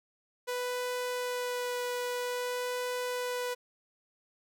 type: tone with vibrato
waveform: sawtooth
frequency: 493.9 Hz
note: B4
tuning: in tune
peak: -28 dBFS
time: 0.47-3.55 s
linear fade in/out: 20 ms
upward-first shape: sine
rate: 0.51 Hz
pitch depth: 9 cents each way
effects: none